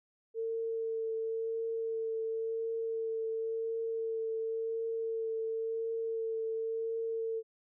sine tone with vibrato, 450.5 Hz, A4, 41 cents sharp, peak -32 dBFS, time 0.34-7.43 s, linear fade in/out 50 ms, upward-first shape triangle, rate 0.94 Hz, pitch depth 15 cents each way, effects none

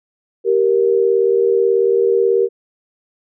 sine tone pair together, 389.9 / 468.2 Hz, G4 / A#4, -9 / +8 cents, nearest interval minor third, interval 317 cents, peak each -14 dBFS, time 0.44-2.49 s, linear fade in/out 50 ms, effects none

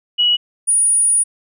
sine tone pair in turn, 2923 / 9613 Hz, F#7 / D9, -22 / +39 cents, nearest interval octave + major sixth, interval 2061 cents, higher second, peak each -11 dBFS, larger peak neither, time 0.18-0.37 / 0.67-1.24 s, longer second, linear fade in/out 20 ms, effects none

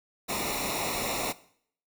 pink noise with comb filter, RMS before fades -31 dBFS, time 0.28-1.33 s, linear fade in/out 20 ms, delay 0.63 ms, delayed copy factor -0.8, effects noise-tail reverb RT60 0.6 s tail -18 dB re dry

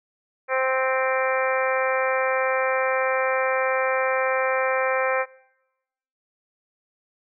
harmonic tone, 261.6 Hz, C4, in tune, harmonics 2 / 3 / 4 / 5 / 6 / 7 / 8 / 9, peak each -23 / -30 / -29 / -29 / -31 / -30 / -34 / -31 dBFS, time 0.48-5.26 s, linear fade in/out 50 ms, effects noise-tail reverb RT60 1.0 s tail -24 dB re dry

